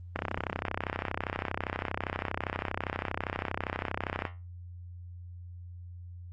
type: click train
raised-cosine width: 0.5 ms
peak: -15 dBFS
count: 134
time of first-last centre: 0.16-4.252 s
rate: 32.5 Hz
effects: added 88 Hz sine -42 dBFS peak until 6.32 s + Opus 24 kbps